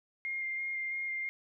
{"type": "tone with vibrato", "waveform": "sine", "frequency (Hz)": 2119, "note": "C7", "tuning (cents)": 21, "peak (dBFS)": -33, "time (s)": [0.25, 1.29], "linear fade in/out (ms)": 0, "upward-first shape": "square", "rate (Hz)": 3, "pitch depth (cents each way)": 10, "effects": []}